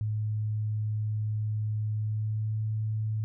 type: tone with pitch glide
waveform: sine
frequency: 107.2 to 108.7 Hz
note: A2 to A2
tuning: -45 to -21 cents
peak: -27 dBFS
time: 0.01-3.24 s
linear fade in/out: 0 ms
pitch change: +24 cents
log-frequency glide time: 1.95-2.59 s
effects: none